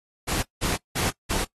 pink noise bursts, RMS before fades -26 dBFS, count 4, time 0.27-1.45 s, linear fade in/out 20 ms, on 160 ms, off 180 ms, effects noise-tail reverb RT60 0.1 s tail -21 dB re dry + AAC 32 kbps

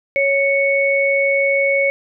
sine tone pair together, 554.2 / 2217 Hz, C#5 / C#7, -1 / 0 cents, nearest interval 2 octaves, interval 2401 cents, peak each -16 dBFS, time 0.16-1.9 s, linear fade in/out 0 ms, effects none

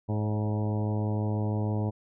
harmonic tone with a mistuned harmonic, 106.2 Hz, G#2, 39 cents sharp, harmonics 1 / 2 / 3 / 4 / 5 / 6 / 7 / 8 / 9, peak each -27 / -33 / -37 / -39 / -41 / -43 / -44 / -45 / -46 dBFS, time 0.08-1.91 s, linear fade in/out 20 ms, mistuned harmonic 5, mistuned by +29 cents, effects none

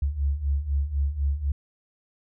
sine beating tone pair, 68 / 72 Hz, C#2 / D2, -33 / -34 cents, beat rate 4 Hz, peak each -28 / -24 dBFS, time 0.02-1.52 s, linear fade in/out 5 ms, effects none

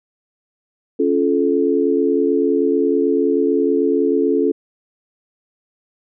sine chord, Db augmented, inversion none, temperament just, 277.2 / 346.5 / 433.1 Hz, Db4 / F4 / A4, 0 / -14 / -27 cents, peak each -18 / -19 / -17 dBFS, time 0.99-4.52 s, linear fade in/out 10 ms, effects none

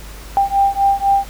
sine beating tone pair, 790 / 794 Hz, G5 / G5, +13 / +22 cents, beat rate 4 Hz, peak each -15 dBFS, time 0.37-1.25 s, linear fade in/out 0 ms, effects added 50 Hz sine -33 dBFS peak until 1.29 s + pink hiss -38 dBFS RMS until 1.29 s

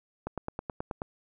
click train, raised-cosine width 1 ms, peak -19 dBFS, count 8, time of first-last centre 0.27-1.019 s, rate 9.35 Hz, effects none

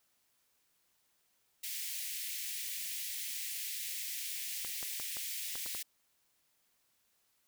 white high-pass noise, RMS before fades -40 dBFS, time 1.63-5.83 s, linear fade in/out 10 ms, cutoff 1900 Hz, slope 48 dB/octave
clicks, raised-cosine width 0.5 ms, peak -31 dBFS, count 7, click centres 4.648 / 4.829 / 4.999 / 5.169 / 5.555 / 5.662 / 5.749 s
effects white hiss -75 dBFS RMS until 7.47 s

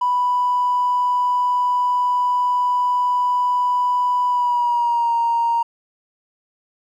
triangle tone with pitch glide, 987.8 to 932.4 Hz, B5 to A#5, 0 to 0 cents, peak -12 dBFS, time 0.01-5.63 s, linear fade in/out 10 ms, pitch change -100 cents, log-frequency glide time 4.28-5.13 s, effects tanh soft clip ceiling -13 dBFS

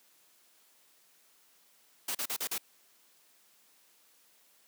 white noise bursts, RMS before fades -34 dBFS, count 5, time 2.08-2.581 s, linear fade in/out 5 ms, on 69 ms, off 39 ms, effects white hiss -65 dBFS RMS until 4.67 s + high-pass 200 Hz 12 dB/octave

